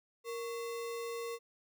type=tone with sample-and-hold; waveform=sine; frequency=466.2 Hz; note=A#4; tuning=in tune; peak=-37 dBFS; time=0.24-1.39 s; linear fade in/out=50 ms; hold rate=1575 Hz; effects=none

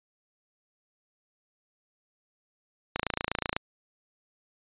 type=click train; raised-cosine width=0.3 ms; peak=-11 dBFS; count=18; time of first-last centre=2.96-3.565 s; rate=28.1 Hz; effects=resampled to 8000 Hz

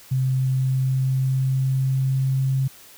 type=tone with pitch glide; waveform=sine; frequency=130.81 to 133.4 Hz; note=C3 to C3; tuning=0 to +34 cents; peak=-18 dBFS; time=0.11-2.68 s; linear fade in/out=10 ms; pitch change=+34 cents; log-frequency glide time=0.32-2.41 s; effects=white hiss -47 dBFS RMS until 2.97 s

